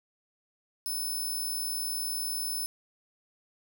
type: tone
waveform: 5% pulse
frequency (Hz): 5260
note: E8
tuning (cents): -5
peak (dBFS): -25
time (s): 0.86-2.66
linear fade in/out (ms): 0
effects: none